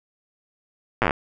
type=slowing click train; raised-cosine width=0.5 ms; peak=-4 dBFS; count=9; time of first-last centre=1.02-1.108 s; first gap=8 ms; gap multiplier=1.09; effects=none